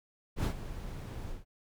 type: noise with ADSR envelope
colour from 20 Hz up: brown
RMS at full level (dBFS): -26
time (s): 0.36-1.45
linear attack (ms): 79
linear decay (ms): 93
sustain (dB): -14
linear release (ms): 160
effects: none